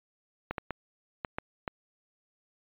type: clicks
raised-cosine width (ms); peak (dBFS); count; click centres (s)
0.5; -17; 6; 0.51 / 0.582 / 0.707 / 1.248 / 1.385 / 1.678
effects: resampled to 8000 Hz